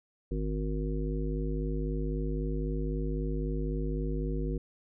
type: harmonic tone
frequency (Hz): 51.91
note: G#1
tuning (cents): 0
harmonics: 1 / 3 / 5 / 7 / 9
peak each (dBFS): -31 / -36 / -38 / -39 / -41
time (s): 0.31-4.58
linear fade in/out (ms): 5
effects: none